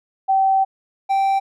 sine / triangle tone pair in turn, 772 / 780.5 Hz, G5 / G5, -27 / -8 cents, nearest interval unison, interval 19 cents, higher second, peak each -13 dBFS, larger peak neither, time 0.28-0.65 / 1.09-1.4 s, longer first, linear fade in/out 20 ms, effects none

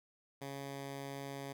10% pulse tone, 138.59 Hz, C#3, in tune, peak -34 dBFS, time 0.41-1.53 s, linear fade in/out 10 ms, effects none

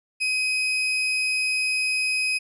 35% pulse tone, 2520 Hz, D#7, 21 cents sharp, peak -20 dBFS, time 0.2-2.39 s, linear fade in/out 20 ms, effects resampled to 24000 Hz

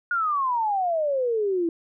sine exponential sweep, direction down, 1451 to 326.3 Hz, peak -21 dBFS, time 0.11-1.69 s, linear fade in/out 2 ms, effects none

